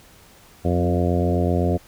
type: harmonic tone with a mistuned harmonic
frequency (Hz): 87.9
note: F2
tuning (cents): +12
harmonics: 1 / 2 / 3 / 4 / 5 / 6 / 7 / 8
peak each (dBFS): -21 / -24 / -26 / -27 / -28 / -29 / -29 / -30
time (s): 0.64-1.78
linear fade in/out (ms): 20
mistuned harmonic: 3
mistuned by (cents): -15
effects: pink hiss -50 dBFS RMS until 1.87 s